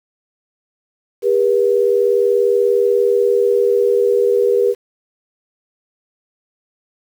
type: tone pair together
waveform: sine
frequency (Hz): 401.6 / 481.8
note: G4 / B4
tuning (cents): +42 / -43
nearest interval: minor third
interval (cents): 315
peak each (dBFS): -14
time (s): 1.22-4.75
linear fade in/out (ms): 50
effects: 7-bit